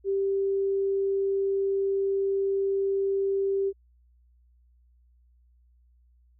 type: tone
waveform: sine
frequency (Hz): 392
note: G4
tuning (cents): 0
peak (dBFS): -23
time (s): 0.04-3.73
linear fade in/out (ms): 50
effects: added 60 Hz sine -58 dBFS peak until 6.39 s